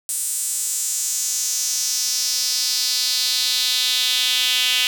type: tone with high-pass filter sweep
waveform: sawtooth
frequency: 250.8 Hz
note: B3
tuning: 27 cents sharp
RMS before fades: -21 dBFS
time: 0.09-4.87 s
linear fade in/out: 0 ms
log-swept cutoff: 8700 to 3000 Hz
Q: 3.2
effects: none